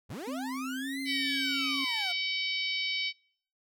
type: linear two-way sweep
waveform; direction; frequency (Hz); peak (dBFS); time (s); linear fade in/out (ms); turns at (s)
30% pulse; up then down; 63 to 2093 to 680; -35; 0.09-2.13; 20; 1.01
type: tone with pitch glide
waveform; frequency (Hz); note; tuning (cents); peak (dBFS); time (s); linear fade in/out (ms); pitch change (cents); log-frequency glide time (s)
sine; 261.6 to 271.9; C4 to C#4; 0 to -33; -34; 0.27-1.85; 10; +67; 0.8-0.86
type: harmonic tone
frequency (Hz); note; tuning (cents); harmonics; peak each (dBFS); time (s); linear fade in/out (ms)
760; F#5; +46; 3 / 4 / 5 / 6 / 7; -33 / -35 / -37 / -39 / -40; 1.05-3.13; 50
effects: noise-tail reverb RT60 0.6 s tail -25 dB re dry